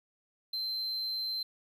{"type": "tone", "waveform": "triangle", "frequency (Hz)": 4106, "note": "C8", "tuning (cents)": -33, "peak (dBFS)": -31, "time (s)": [0.53, 1.43], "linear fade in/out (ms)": 5, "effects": []}